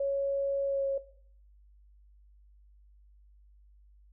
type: tone with pitch glide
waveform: sine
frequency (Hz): 554.4 to 547.7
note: C#5 to C#5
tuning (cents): 0 to -21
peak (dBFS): -27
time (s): 0-0.98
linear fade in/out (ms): 5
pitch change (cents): -21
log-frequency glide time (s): 0.65-0.85
effects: noise-tail reverb RT60 0.6 s tail -17 dB re dry + added 50 Hz sine -56 dBFS peak until 4.12 s